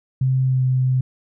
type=tone with pitch glide; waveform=sine; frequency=130.81 to 129.01 Hz; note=C3 to C3; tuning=0 to -24 cents; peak=-15 dBFS; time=0.21-1.01 s; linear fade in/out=5 ms; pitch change=-24 cents; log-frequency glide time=0.44-0.62 s; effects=none